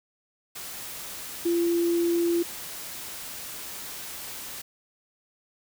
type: tone in noise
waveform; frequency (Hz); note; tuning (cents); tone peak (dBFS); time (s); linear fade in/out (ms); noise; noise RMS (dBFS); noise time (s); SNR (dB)
sine; 341.9; F4; -37; -21; 1.45-2.43; 10; white; -38; 0.55-4.62; +14
effects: none